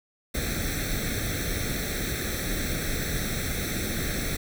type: noise with comb filter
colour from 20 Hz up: pink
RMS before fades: -29 dBFS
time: 0.34-4.37 s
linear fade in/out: 10 ms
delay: 0.51 ms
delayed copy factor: +0.9
effects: none